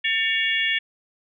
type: harmonic tone with a mistuned harmonic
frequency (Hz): 561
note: C#5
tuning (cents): +21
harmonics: 3 / 4 / 5 / 6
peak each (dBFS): -24 / -25 / -26 / -27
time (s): 0.04-0.79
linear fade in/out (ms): 10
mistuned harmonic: 3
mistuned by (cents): +110
effects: none